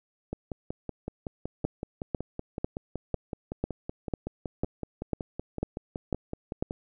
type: two click trains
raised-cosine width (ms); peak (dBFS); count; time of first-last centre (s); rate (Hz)
2; -14 / -20; 11 / 35; 1.65-6.625 / 0.33-6.709; 2.01 / 5.33
effects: none